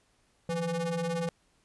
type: ring-modulated tone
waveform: square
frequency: 164.81 Hz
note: E3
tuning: in tune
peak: -27 dBFS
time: 0.49-1.29 s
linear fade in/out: 2 ms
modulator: 338 Hz
effects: pink hiss -69 dBFS RMS until 1.64 s + resampled to 24000 Hz